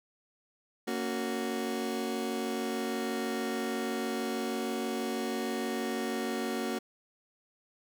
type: chord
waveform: 30% pulse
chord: F# major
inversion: first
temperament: just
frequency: 231.2 / 277.5 / 370 Hz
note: A#3 / C#4 / F#4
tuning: -14 / +2 / 0 cents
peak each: -32 / -35 / -33 dBFS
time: 0.87-6.79 s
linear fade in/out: 10 ms
effects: none